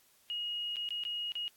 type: tone with dropouts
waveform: sine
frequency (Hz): 2880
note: F#7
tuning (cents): -47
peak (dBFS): -34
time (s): 0.3-1.48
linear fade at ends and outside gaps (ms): 0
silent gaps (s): 0.759-0.767 / 0.889-0.906 / 1.037-1.051 / 1.32-1.354
effects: white hiss -66 dBFS RMS until 1.56 s + AAC 64 kbps